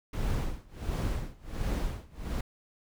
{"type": "noise with tremolo", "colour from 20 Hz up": "brown", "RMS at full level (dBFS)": -29, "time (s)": [0.13, 2.41], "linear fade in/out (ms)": 5, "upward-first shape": "sine", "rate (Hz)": 1.4, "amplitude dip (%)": 95, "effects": []}